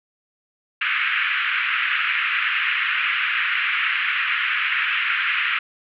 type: band-pass noise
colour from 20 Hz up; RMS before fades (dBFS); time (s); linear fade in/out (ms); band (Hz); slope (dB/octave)
white; -22; 0.81-5.59; 5; 1300 to 2800; 48
effects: none